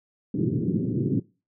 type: band-pass noise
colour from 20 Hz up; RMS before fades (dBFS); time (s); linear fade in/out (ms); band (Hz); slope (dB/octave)
pink; -25; 0.34-1.2; 5; 110 to 380; 48
effects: noise-tail reverb RT60 0.3 s tail -21 dB re dry